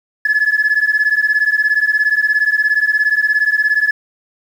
sine beating tone pair, 1705 / 1722 Hz, G#6 / A6, +45 / -38 cents, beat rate 17 Hz, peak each -13 dBFS, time 0.25-3.91 s, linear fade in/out 5 ms, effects tanh soft clip ceiling -7 dBFS + 7-bit

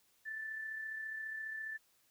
sine tone with amplitude modulation, 1760 Hz, A6, in tune, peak -38 dBFS, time 0.25-1.78 s, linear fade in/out 20 ms, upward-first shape sine, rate 34.7 Hz, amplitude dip 40%, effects white hiss -72 dBFS RMS until 2.1 s

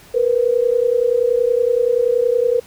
sine tone pair together, 467.1 / 497.7 Hz, A#4 / B4, +3 / +13 cents, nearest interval minor second, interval 110 cents, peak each -16 / -16 dBFS, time 0.14-2.6 s, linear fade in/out 10 ms, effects pink hiss -45 dBFS RMS until 2.66 s

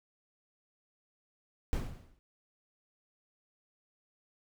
brown noise with exponential decay, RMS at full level -29 dBFS, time 1.73-2.19 s, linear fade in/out 0 ms, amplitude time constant 100 ms, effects none

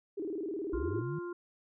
sine tone with vibrato, 357.5 Hz, F4, 41 cents sharp, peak -34 dBFS, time 0.17-1.02 s, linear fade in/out 10 ms, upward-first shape square, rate 19 Hz, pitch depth 200 cents each way
sine linear sweep, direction up, 50.4 to 161.3 Hz, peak -35 dBFS, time 0.73-1.19 s, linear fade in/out 5 ms
harmonic tone, 350 Hz, F4, 4 cents sharp, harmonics 1 / 3 / 4, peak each -37 / -47 / -49 dBFS, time 0.73-1.33 s, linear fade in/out 5 ms
effects none

